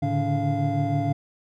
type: tone cluster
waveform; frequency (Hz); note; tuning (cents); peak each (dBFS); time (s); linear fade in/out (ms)
triangle; 108.4 / 141.3 / 147.7 / 285.4 / 691; A2 / C#3 / D3 / D4 / F5; -25 / +34 / +10 / -49 / -19; -26; 0.02-1.13; 10
effects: none